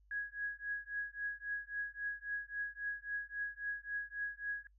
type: tone with tremolo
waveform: sine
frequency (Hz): 1661.2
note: G#6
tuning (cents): 0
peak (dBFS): -34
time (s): 0.11-4.67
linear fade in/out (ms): 2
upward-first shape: triangle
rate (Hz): 3.7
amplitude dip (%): 100
effects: noise-tail reverb RT60 0.1 s tail -23 dB re dry + added 50 Hz sine -64 dBFS peak until 4.78 s